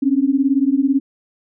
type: beating tone pair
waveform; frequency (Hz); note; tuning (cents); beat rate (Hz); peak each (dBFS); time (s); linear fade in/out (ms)
sine; 264.4 / 282.4; C4 / C#4; +18 / +32; 18; -16; 0.02-1; 10
effects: none